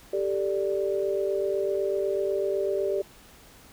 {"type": "chord", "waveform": "sine", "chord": "G suspended second", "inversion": "none", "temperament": "equal", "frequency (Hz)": [392, 440, 587.3], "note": ["G4", "A4", "D5"], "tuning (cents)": [0, 0, 0], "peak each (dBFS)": [-26, -32, -29], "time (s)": [0.13, 3.02], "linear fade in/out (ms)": 5, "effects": ["pink hiss -52 dBFS RMS until 3.72 s"]}